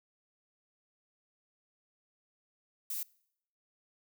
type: noise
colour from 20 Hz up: violet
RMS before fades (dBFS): -37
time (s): 2.9-3.03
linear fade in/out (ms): 2
effects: noise-tail reverb RT60 0.7 s tail -24 dB re dry